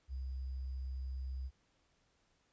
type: tone with sample-and-hold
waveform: sine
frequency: 65.3 Hz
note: C2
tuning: 3 cents flat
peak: -38 dBFS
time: 0.08-1.51 s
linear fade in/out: 50 ms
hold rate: 4900 Hz
effects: pink hiss -75 dBFS RMS until 2.52 s + resampled to 16000 Hz